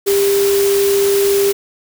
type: tone in noise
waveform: sine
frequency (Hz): 398.5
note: G4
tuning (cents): +28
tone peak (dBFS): -11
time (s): 0.06-1.53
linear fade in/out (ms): 20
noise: white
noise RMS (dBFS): -22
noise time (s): 0.06-1.53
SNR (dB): +8
effects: none